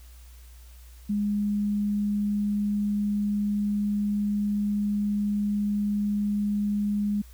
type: tone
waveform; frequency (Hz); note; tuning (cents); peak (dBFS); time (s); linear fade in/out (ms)
sine; 205.9; G#3; -15; -23; 1.09-7.22; 10
effects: added 60 Hz sine -45 dBFS peak until 7.33 s + white hiss -57 dBFS RMS until 7.33 s